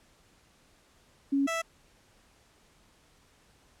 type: tone pair in turn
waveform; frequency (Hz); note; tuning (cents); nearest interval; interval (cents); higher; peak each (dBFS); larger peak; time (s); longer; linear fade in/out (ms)
sine / 15% pulse; 277.2 / 659.3; C#4 / E5; 0 / 0; octave + minor third; 1500; second; -23; neither; 1.32-1.47 / 1.47-1.62; neither; 10
effects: pink hiss -63 dBFS RMS until 3.8 s + low-pass 10000 Hz 12 dB/octave